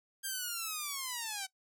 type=linear sweep; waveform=5% pulse; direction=down; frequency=1607 to 751 Hz; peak=-25 dBFS; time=0.23-1.47 s; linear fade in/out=20 ms; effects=noise-tail reverb RT60 0.1 s tail -19 dB re dry